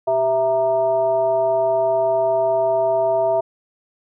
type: tone with frequency modulation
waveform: sine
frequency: 660 Hz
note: E5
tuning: 2 cents sharp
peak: -15 dBFS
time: 0.07-3.41 s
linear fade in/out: 10 ms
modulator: 269 Hz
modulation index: 0.66
effects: none